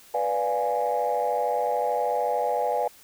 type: chord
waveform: sine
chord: B diminished seventh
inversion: none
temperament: equal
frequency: 493.9 / 587.3 / 698.5 / 830.6 Hz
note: B4 / D5 / F5 / Ab5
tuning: 0 / 0 / 0 / 0 cents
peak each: -27 / -28 / -28 / -26 dBFS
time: 0.14-2.88 s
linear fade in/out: 5 ms
effects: tanh soft clip ceiling -15 dBFS + white hiss -52 dBFS RMS until 3.03 s